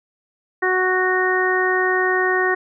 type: harmonic tone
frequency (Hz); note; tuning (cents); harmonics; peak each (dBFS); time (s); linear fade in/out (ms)
370; F#4; 0; 1 / 2 / 3 / 4 / 5; -20 / -25 / -25 / -25 / -20; 0.62-2.55; 10
effects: none